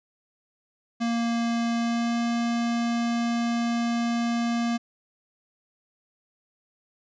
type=tone with pitch glide; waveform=square; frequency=233.1 to 234.7 Hz; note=A#3 to A#3; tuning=0 to +12 cents; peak=-24 dBFS; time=1-4.78 s; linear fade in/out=20 ms; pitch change=+12 cents; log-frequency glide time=1.77-2.17 s; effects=resampled to 16000 Hz